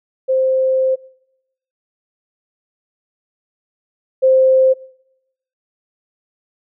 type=tone pair in turn; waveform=sine; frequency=523.3 / 523.3 Hz; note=C5 / C5; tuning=0 / 0 cents; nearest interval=unison; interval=0 cents; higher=neither; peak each=-12 / -8 dBFS; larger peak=second; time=0.28-0.96 / 4.22-4.74 s; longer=first; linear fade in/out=20 ms; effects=noise-tail reverb RT60 0.9 s tail -24 dB re dry